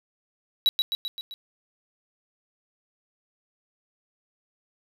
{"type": "tone with echo", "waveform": "triangle", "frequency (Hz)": 3900, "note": "B7", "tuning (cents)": -23, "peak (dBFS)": -15, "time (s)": [0.66, 0.69], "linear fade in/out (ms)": 0, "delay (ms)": 130, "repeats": 5, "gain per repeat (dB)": -4, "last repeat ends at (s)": 1.34, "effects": []}